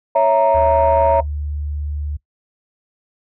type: chord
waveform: sine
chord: A# diminished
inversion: first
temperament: equal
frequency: 554.4 / 659.3 / 932.3 Hz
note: C#5 / E5 / A#5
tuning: 0 / 0 / 0 cents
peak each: -14 dBFS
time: 0.15-1.21 s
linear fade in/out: 10 ms
type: tone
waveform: sine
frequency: 73.6 Hz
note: D2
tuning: 4 cents sharp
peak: -21 dBFS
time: 0.54-2.17 s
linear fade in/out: 10 ms
effects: noise-tail reverb RT60 0.1 s tail -20 dB re dry + tanh soft clip ceiling -5 dBFS